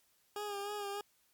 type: tone with vibrato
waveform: 20% pulse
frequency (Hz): 408.2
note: G#4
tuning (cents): -30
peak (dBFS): -33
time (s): 0.36-1.01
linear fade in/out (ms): 2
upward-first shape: sine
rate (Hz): 3.3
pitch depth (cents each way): 38
effects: white hiss -72 dBFS RMS until 1.33 s + MP3 96 kbps